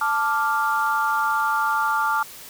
sine chord, D minor, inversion second, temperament equal, 880 / 1174.7 / 1396.9 Hz, A5 / D6 / F6, 0 / 0 / 0 cents, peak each -23 dBFS, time 0.01-2.23 s, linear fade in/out 5 ms, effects tanh soft clip ceiling -9 dBFS + white hiss -41 dBFS RMS until 2.49 s

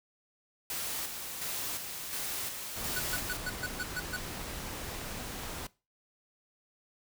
white noise with tremolo, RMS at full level -36 dBFS, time 0.7-3.37 s, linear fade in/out 2 ms, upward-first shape square, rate 1.4 Hz, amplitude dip 40%
pink noise, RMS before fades -40 dBFS, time 2.76-5.67 s, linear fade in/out 5 ms
square tone bursts, 1480 Hz, F#6, in tune, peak -33 dBFS, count 8, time 2.96-4.166 s, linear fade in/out 5 ms, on 37 ms, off 130 ms
effects noise-tail reverb RT60 0.3 s tail -21 dB re dry

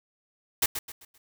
white noise with echo, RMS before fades -23 dBFS, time 0.62-0.66 s, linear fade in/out 5 ms, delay 130 ms, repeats 4, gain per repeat -9 dB, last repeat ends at 1.18 s, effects none

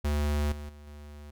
square tone with level steps, 73.7 Hz, D2, 7 cents sharp, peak -26 / -38 / -47 / -44 dBFS, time 0.04-1.31 s, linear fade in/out 10 ms, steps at 0.52 / 0.69 / 0.87 s, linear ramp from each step 2 ms, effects none

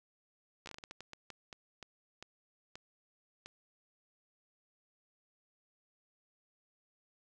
slowing click train, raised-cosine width 0.2 ms, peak -29 dBFS, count 16, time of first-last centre 0.66-3.46 s, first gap 13 ms, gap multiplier 1.33, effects none

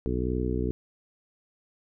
harmonic tone, 62 Hz, B1, 7 cents sharp, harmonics 1 / 2 / 3 / 4 / 5 / 6 / 7, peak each -30 / -33 / -36 / -33 / -35 / -34 / -34 dBFS, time 0.06-0.71 s, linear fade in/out 0 ms, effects none

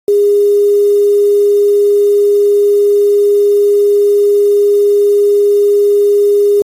sine tone with quantisation, 408.5 Hz, G#4, 29 cents flat, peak -6 dBFS, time 0.08-6.62 s, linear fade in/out 2 ms, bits 5, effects AAC 48 kbps

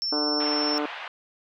sine tone, 5390 Hz, E8, 38 cents sharp, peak -25 dBFS, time 0.02-0.78 s, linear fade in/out 0 ms
harmonic tone, 148.5 Hz, D3, 20 cents sharp, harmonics 2 / 3 / 4 / 5 / 6 / 7 / 8 / 9 / 10, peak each -28 / -32 / -34 / -36 / -38 / -39 / -40 / -41 / -42 dBFS, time 0.12-0.86 s, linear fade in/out 5 ms
pink band-pass noise, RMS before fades -37 dBFS, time 0.4-1.08 s, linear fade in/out 2 ms, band 750 to 3200 Hz, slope 24 dB/octave
effects none

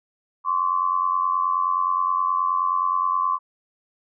sine tone pair together, 1046.5 / 1136 Hz, C6 / C#6, 0 / +42 cents, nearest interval minor second, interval 142 cents, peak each -22 / -22 dBFS, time 0.44-3.39 s, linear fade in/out 50 ms, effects none

